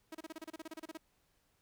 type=tone bursts; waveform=sawtooth; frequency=319.8 Hz; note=D#4; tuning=48 cents sharp; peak=-39 dBFS; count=15; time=0.12-0.974 s; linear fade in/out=5 ms; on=28 ms; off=31 ms; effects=pink hiss -75 dBFS RMS until 1.61 s